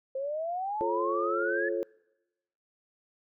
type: exponential sweep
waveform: sine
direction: up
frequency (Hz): 523.3 to 1740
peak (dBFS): -30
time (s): 0.15-1.69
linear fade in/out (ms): 5
type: chord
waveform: sine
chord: F augmented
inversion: none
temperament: just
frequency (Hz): 349.2 / 436.5 / 545.7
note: F4 / A4 / C#5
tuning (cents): 0 / -14 / -27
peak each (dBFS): -32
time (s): 0.81-1.83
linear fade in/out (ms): 0
effects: noise-tail reverb RT60 1.0 s tail -26 dB re dry